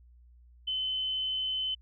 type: tone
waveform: sine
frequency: 3046 Hz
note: F#7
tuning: 50 cents sharp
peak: -29 dBFS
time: 0.67-1.75 s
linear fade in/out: 10 ms
effects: added 60 Hz sine -54 dBFS peak until 1.81 s